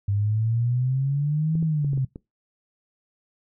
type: exponential two-way sweep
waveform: sine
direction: up then down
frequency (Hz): 99.1 to 164.1 to 129.7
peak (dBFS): -20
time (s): 0.08-2.05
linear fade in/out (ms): 5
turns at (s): 1.61
type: clicks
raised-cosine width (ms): 3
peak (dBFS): -23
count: 6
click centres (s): 1.554 / 1.627 / 1.846 / 1.933 / 1.976 / 2.159
effects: noise-tail reverb RT60 0.2 s tail -22 dB re dry